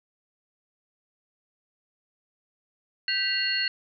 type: tone cluster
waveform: sine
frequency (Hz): 1554 / 1960 / 2790 / 4333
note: G6 / B6 / F7 / C#8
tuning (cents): -16 / -14 / -2 / -40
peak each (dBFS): -32 / -31 / -29 / -27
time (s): 3.08-3.68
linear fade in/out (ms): 2
effects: none